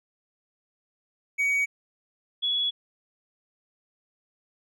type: tone pair in turn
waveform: triangle / sine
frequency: 2255 / 3379 Hz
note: C#7 / G#7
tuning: +29 / +29 cents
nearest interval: perfect fifth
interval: 700 cents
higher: second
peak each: -20 / -23 dBFS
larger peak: first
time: 1.38-1.66 / 2.42-2.71 s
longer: second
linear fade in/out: 20 ms
effects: none